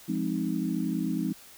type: chord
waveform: sine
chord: F minor seventh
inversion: none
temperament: equal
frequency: 174.61 / 207.7 / 261.6 / 311.1 Hz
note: F3 / Ab3 / C4 / Eb4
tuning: 0 / 0 / 0 / 0 cents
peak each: -32 dBFS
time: 0.08-1.33 s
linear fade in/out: 10 ms
effects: white hiss -51 dBFS RMS until 1.57 s